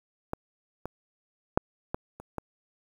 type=clicks; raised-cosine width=1 ms; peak=-16 / -20 / -6 / -15 / -28 / -18 dBFS; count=6; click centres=0.334 / 0.856 / 1.575 / 1.945 / 2.2 / 2.383 s; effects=8-bit